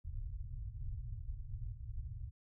pink low-pass noise, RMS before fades -43 dBFS, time 0.04-2.31 s, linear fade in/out 20 ms, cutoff 130 Hz, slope 96 dB/octave, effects none

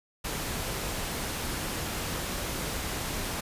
pink noise, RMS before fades -33 dBFS, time 0.24-3.41 s, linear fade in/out 10 ms, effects resampled to 32000 Hz

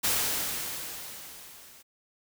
white noise with level ramp, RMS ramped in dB -25 to -53 dBFS, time 0.03-1.83 s, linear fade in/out 20 ms, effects none

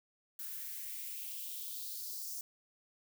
violet noise with high-pass filter sweep, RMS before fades -43 dBFS, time 0.39-2.41 s, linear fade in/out 2 ms, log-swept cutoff 1400 to 5800 Hz, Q 3, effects none

